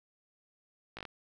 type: slowing click train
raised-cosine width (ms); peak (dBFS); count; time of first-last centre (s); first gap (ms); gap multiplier
0.3; -26; 5; 0.97-1.052; 17; 1.13
effects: 10-bit